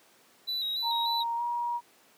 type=tone with vibrato; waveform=triangle; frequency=3893 Hz; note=B7; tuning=26 cents flat; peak=-28 dBFS; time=0.47-1.24 s; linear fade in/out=20 ms; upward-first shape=square; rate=3.4 Hz; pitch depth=35 cents each way
type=tone with pitch glide; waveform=sine; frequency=932.3 to 953 Hz; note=A#5 to A#5; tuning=0 to +38 cents; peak=-28 dBFS; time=0.82-1.81 s; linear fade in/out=50 ms; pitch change=+38 cents; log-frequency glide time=1.36-1.42 s
effects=pink hiss -60 dBFS RMS until 2.17 s + high-pass 300 Hz 12 dB/octave